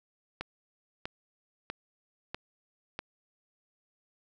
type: click train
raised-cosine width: 0.3 ms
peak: -19 dBFS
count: 5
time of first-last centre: 0.41-2.991 s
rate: 1.55 Hz
effects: none